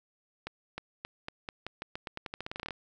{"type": "accelerating click train", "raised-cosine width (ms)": 0.3, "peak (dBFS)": -21, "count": 21, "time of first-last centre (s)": [0.47, 2.707], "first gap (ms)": 310, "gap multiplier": 0.87, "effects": []}